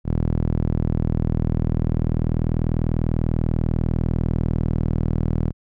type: tone with band-pass filter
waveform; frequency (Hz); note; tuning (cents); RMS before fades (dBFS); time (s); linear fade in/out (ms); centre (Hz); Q
sawtooth; 40.16; E1; -44; -21; 0.04-5.53; 50; 150; 0.86
effects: none